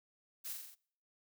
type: noise with echo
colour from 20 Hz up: blue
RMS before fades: -43 dBFS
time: 0.44-0.54 s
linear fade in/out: 20 ms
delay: 43 ms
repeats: 5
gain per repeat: -3 dB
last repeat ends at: 0.755 s
effects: noise-tail reverb RT60 0.6 s tail -25 dB re dry